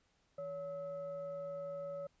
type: tone with frequency modulation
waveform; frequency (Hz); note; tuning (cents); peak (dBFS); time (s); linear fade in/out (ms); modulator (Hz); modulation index
sine; 564; C#5; +30; -40; 0.38-2.07; 5; 727; 0.37
effects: pink hiss -75 dBFS RMS until 2.2 s + resampled to 16000 Hz